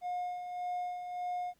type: tone with tremolo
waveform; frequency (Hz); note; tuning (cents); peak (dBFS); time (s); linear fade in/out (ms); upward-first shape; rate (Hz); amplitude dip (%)
triangle; 717; F5; +45; -30; 0.01-1.54; 50; sine; 1.7; 55
effects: tanh soft clip ceiling -27 dBFS + pink hiss -72 dBFS RMS until 1.59 s